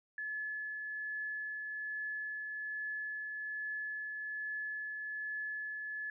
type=tone with tremolo; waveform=sine; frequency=1716 Hz; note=A6; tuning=44 cents flat; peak=-36 dBFS; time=0.18-6.1 s; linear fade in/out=2 ms; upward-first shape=triangle; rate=1.2 Hz; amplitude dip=30%; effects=none